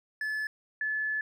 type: tone pair in turn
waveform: triangle / sine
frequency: 1727 / 1727 Hz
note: A6 / A6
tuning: -33 / -33 cents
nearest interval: unison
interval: 0 cents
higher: neither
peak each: -28 dBFS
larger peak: neither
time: 0.21-0.47 / 0.81-1.21 s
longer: second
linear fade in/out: 2 ms
effects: none